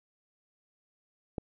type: click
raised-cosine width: 2 ms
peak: -20 dBFS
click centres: 1.382 s
effects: none